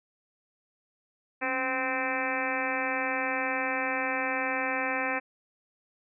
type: harmonic tone with a mistuned harmonic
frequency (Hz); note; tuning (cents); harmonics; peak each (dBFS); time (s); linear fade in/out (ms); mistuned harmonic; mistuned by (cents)
259.3; C4; -15; 1 / 2 / 3 / 4 / 5 / 6 / 7 / 8 / 9 / 10; -37 / -35 / -35 / -37 / -39 / -37 / -34 / -39 / -35 / -39; 1.41-5.2; 20; 1; +77
effects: none